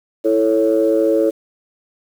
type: chord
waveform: sine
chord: A major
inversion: second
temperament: equal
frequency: 329.6 / 440 / 554.4 Hz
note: E4 / A4 / C#5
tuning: 0 / 0 / 0 cents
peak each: -16 dBFS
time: 0.24-1.31 s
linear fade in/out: 20 ms
effects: tanh soft clip ceiling -4 dBFS + 7-bit